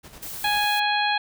pink noise with tremolo, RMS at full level -43 dBFS, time 0.03-0.66 s, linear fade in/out 20 ms, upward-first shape square, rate 10 Hz, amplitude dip 50%
blue noise, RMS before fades -35 dBFS, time 0.22-0.8 s, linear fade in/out 10 ms
harmonic tone, 830.6 Hz, G#5, in tune, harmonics 1 / 2 / 3 / 4 / 5, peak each -23 / -26 / -28 / -29 / -30 dBFS, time 0.44-1.18 s, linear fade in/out 5 ms
effects none

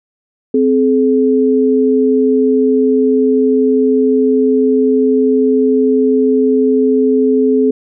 sine tone pair together, 260.3 / 427 Hz, C4 / G#4, -9 / +48 cents, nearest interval major sixth, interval 857 cents, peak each -11 dBFS, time 0.54-7.71 s, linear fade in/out 5 ms, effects none

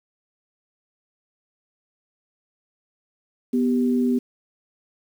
sine tone pair together, 246.9 / 392.4 Hz, B3 / G4, 0 / +2 cents, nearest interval minor sixth, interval 802 cents, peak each -18 / -26 dBFS, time 3.53-4.19 s, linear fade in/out 10 ms, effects 8-bit

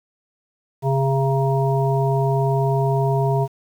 harmonic tone with a mistuned harmonic, 135.9 Hz, C#3, 34 cents flat, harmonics 1 / 3 / 5 / 7, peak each -18 / -23 / -25 / -26 dBFS, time 0.82-3.48 s, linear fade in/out 50 ms, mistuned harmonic 7, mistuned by -20 cents, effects 8-bit

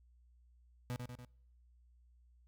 35% pulse tone with echo, 123.47 Hz, B2, in tune, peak -36 dBFS, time 0.9-0.96 s, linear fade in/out 0 ms, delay 96 ms, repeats 3, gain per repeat -4 dB, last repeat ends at 1.248 s, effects noise-tail reverb RT60 0.8 s tail -26 dB re dry + added 60 Hz sine -63 dBFS peak until 2.47 s

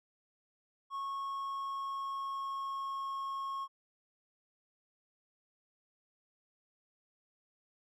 triangle tone with pitch glide, 1098 to 1089.2 Hz, C#6 to C#6, -17 to -31 cents, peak -34 dBFS, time 0.9-3.68 s, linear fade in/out 50 ms, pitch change -14 cents, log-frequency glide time 1.05-3.07 s, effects none

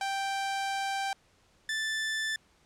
sawtooth tone pair in turn, 784 / 1760 Hz, G5 / A6, 0 / 0 cents, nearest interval octave + major second, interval 1400 cents, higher second, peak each -26 / -26 dBFS, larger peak neither, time 0.01-1.13 / 1.69-2.36 s, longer first, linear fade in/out 2 ms, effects pink hiss -65 dBFS RMS until 2.65 s + low-pass 8000 Hz 12 dB/octave

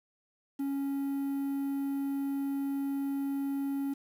triangle tone with quantisation, 277.2 Hz, C#4, in tune, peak -28 dBFS, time 0.59-3.94 s, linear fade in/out 10 ms, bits 9, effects none

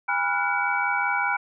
sine tone cluster, 811 / 977 / 1388 / 1473 / 2285 Hz, G#5 / B5 / F6 / F#6 / D7, -41 / -19 / -11 / -8 / -48 cents, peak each -28 dBFS, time 0.08-1.37 s, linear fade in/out 10 ms, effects none

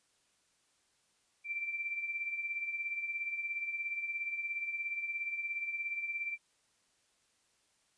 sine tone with tremolo, 2349 Hz, D7, in tune, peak -32 dBFS, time 1.44-6.38 s, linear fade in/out 50 ms, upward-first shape triangle, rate 17 Hz, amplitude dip 65%, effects white hiss -73 dBFS RMS until 7.97 s + resampled to 22050 Hz

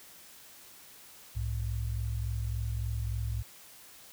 sine tone pair together, 63.8 / 107.3 Hz, C2 / A2, -43 / -43 cents, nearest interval major sixth, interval 900 cents, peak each -33 / -33 dBFS, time 1.35-3.43 s, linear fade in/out 20 ms, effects white hiss -53 dBFS RMS until 4.12 s

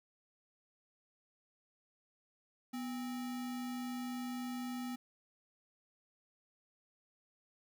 sine tone with sample-and-hold, 246.9 Hz, B3, in tune, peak -38 dBFS, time 2.73-4.96 s, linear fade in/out 10 ms, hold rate 1050 Hz, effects none

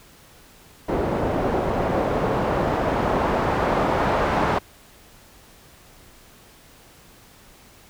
white noise with low-pass filter sweep, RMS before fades -22 dBFS, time 0.88-4.59 s, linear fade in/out 10 ms, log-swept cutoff 570 to 990 Hz, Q 1, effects pink hiss -50 dBFS RMS until 7.89 s

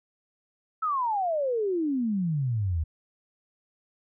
sine exponential sweep, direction down, 1328 to 75.4 Hz, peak -24 dBFS, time 0.82-2.84 s, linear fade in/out 10 ms, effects none

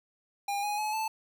square tone with pitch steps, 807 / 829.7 / 853 / 877 Hz, G#5 / G#5 / G#5 / A5, -50 / -2 / +46 / -6 cents, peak -30 dBFS, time 0.48-1.08 s, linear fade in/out 5 ms, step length 150 ms, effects none

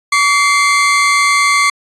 40% pulse tone pair together, 1141.2 / 2093 Hz, C#6 / C7, +50 / 0 cents, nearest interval major seventh, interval 1050 cents, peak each -11 dBFS, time 0.12-1.7 s, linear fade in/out 5 ms, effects resampled to 22050 Hz

